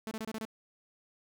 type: tone bursts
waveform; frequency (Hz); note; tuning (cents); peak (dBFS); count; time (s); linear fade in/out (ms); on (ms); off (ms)
sawtooth; 220.2; A3; +2; -32; 6; 0.07-0.452; 0; 42; 26
effects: none